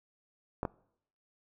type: clicks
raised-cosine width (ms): 1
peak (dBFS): -18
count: 2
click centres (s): 0.631 / 0.652
effects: noise-tail reverb RT60 0.7 s tail -23 dB re dry